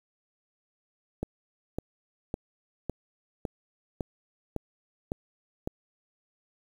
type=click train; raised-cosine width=2 ms; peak=-17 dBFS; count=9; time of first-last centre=1.23-5.674 s; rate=1.8 Hz; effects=8-bit